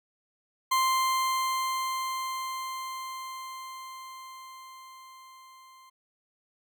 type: tone with level ramp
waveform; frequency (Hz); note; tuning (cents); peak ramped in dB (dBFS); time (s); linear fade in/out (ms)
40% pulse; 1046.5; C6; 0; -21 to -51; 0.71-5.9; 10
effects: none